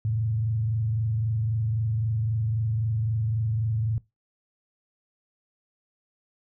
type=tone with frequency modulation; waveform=sine; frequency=111.2 Hz; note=A2; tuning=19 cents sharp; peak=-23 dBFS; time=0.05-3.98 s; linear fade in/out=0 ms; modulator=23.8 Hz; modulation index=0.48; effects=noise-tail reverb RT60 0.2 s tail -20 dB re dry